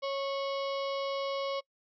harmonic tone with a mistuned harmonic, 550 Hz, C#5, 14 cents flat, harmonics 1 / 2 / 4 / 5 / 6 / 7 / 8 / 9 / 10, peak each -32 / -38 / -44 / -46 / -48 / -49 / -50 / -51 / -52 dBFS, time 0.02-1.61 s, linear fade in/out 20 ms, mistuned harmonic 5, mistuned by +110 cents, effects noise-tail reverb RT60 0.1 s tail -25 dB re dry

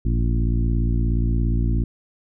harmonic tone with a mistuned harmonic, 57.1 Hz, A#1, 35 cents flat, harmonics 1 / 2 / 3 / 4 / 5 / 6, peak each -19 / -23 / -31 / -29 / -32 / -35 dBFS, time 0.05-1.84 s, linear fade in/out 5 ms, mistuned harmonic 1, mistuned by -140 cents, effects none

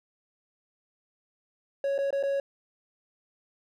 triangle tone with dropouts, 554.4 Hz, C#5, in tune, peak -23 dBFS, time 1.84-2.4 s, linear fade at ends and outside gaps 2 ms, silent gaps 1.98-1.987 / 2.106-2.127 / 2.228-2.235 s, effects none

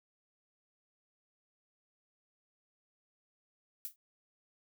violet noise with exponential decay, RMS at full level -36 dBFS, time 3.85-3.96 s, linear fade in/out 0 ms, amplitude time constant 22 ms, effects none

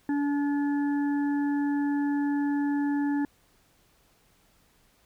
harmonic tone, 286.9 Hz, D4, 40 cents flat, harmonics 1 / 3 / 5 / 6, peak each -24 / -37 / -49 / -40 dBFS, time 0.09-3.25 s, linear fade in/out 2 ms, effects pink hiss -64 dBFS RMS until 5.05 s

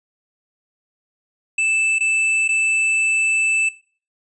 square tone with dropouts, 2637 Hz, E7, in tune, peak -17 dBFS, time 1.58-3.69 s, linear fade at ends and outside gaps 5 ms, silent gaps 1.986-2.006 / 2.479-2.489 s, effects noise-tail reverb RT60 0.4 s tail -18 dB re dry + resampled to 22050 Hz

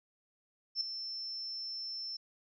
sine tone with ADSR envelope, 5340 Hz, E8, 22 cents sharp, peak -28 dBFS, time 0.75-2.17 s, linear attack 59 ms, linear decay 4 ms, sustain -10 dB, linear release 9 ms, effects none

